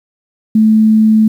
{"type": "tone", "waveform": "sine", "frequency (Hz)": 218, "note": "A3", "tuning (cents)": -16, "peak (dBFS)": -5, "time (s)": [0.55, 1.28], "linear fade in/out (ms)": 5, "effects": ["7-bit"]}